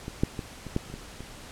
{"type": "clicks", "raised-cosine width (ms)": 3, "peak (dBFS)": [-21, -9, -19, -24, -12, -30, -24, -26], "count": 8, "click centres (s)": [0.081, 0.235, 0.392, 0.667, 0.764, 0.9, 0.94, 1.206], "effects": ["pink hiss -45 dBFS RMS until 1.51 s", "low-pass 10000 Hz 12 dB/octave"]}